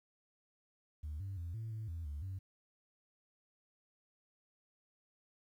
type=tone with pitch steps; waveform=sine; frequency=75.8 / 97.6 / 85.1 / 111.9 / 109.5 / 83.1 / 72.9 / 95 Hz; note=D#2 / G2 / F2 / A2 / A2 / E2 / D2 / F#2; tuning=-45 / -7 / -44 / +30 / -8 / +15 / -12 / +46 cents; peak=-38 dBFS; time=1.03-2.39 s; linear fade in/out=10 ms; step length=170 ms; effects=tanh soft clip ceiling -37 dBFS + 12-bit